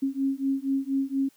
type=beating tone pair; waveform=sine; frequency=269.5 / 273.7 Hz; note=C#4 / C#4; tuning=-49 / -22 cents; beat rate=4.2 Hz; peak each=-27 dBFS; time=0.02-1.29 s; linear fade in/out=10 ms; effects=white hiss -62 dBFS RMS until 1.36 s + high-pass 80 Hz 12 dB/octave